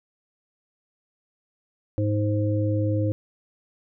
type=harmonic tone; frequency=104.7 Hz; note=G#2; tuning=15 cents sharp; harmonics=1 / 3 / 5; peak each=-22 / -27 / -29 dBFS; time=1.98-3.12 s; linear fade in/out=0 ms; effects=none